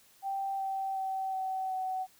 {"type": "tone with pitch steps", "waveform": "sine", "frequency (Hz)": [782, 774.4, 766.8, 759.3, 751.9], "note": ["G5", "G5", "G5", "F#5", "F#5"], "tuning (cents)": [-4, -21, -38, 45, 28], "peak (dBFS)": -31, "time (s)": [0.22, 2.07], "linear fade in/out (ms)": 50, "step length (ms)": 370, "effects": ["white hiss -62 dBFS RMS until 2.19 s"]}